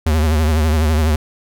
square tone with vibrato, 77.8 Hz, D#2, in tune, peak -13 dBFS, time 0.06-1.16 s, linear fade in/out 5 ms, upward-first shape triangle, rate 12 Hz, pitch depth 100 cents each way, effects none

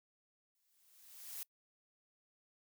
blue noise with exponential growth, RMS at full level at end -43 dBFS, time 0.55-1.43 s, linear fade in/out 1 ms, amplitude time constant 190 ms, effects noise-tail reverb RT60 0.1 s tail -24 dB re dry

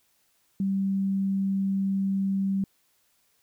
sine tone, 194.5 Hz, G3, 13 cents flat, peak -23 dBFS, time 0.6-2.64 s, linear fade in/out 2 ms, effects white hiss -68 dBFS RMS until 3.42 s

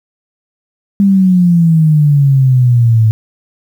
sine exponential sweep, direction down, 201.1 to 108.6 Hz, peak -5 dBFS, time 1-3.11 s, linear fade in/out 0 ms, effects 7-bit

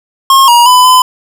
square tone with pitch steps, 1077 / 952 / 1001 / 1013 Hz, C6 / A#5 / B5 / B5, +50 / +36 / +23 / +44 cents, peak -3 dBFS, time 0.3-1.02 s, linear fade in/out 2 ms, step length 180 ms, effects none

